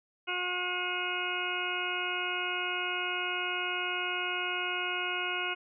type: harmonic tone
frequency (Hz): 360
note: F#4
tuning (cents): -47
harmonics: 1 / 2 / 3 / 4 / 6 / 7 / 8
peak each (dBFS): -40 / -41 / -40 / -36 / -38 / -37 / -37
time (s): 0.27-5.55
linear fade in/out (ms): 20
effects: none